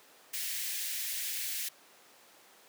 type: high-pass noise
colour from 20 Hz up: white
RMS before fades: -36 dBFS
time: 0.33-1.69 s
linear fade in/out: 10 ms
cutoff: 1700 Hz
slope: 48 dB/octave
effects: pink hiss -58 dBFS RMS until 2.68 s + high-pass 400 Hz 12 dB/octave